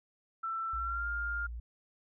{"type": "tone with pitch glide", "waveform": "sine", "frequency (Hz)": [1335, 1404.6], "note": ["E6", "F6"], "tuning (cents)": [22, 10], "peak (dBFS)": -33, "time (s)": [0.43, 1.47], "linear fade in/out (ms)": 10, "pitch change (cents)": 88, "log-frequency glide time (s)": [0.75, 1.07]}
{"type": "tone", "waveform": "sine", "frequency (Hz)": 58.27, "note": "A#1", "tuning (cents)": 0, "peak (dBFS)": -38, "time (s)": [0.73, 1.6], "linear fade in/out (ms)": 5}
{"effects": []}